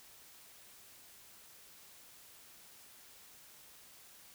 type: silence
effects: white hiss -58 dBFS RMS until 4.34 s